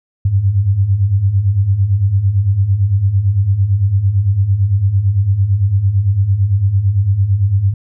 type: beating tone pair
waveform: sine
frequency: 92.3 / 101.2 Hz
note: F#2 / G#2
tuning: -4 / -44 cents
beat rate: 8.9 Hz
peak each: -17 / -11 dBFS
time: 0.25-7.74 s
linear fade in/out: 5 ms
effects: none